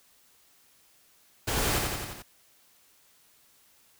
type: noise with echo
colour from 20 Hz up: pink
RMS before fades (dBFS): -29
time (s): 1.47-1.79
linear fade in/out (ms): 10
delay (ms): 87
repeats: 5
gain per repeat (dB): -3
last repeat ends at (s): 2.225
effects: white hiss -62 dBFS RMS until 3.99 s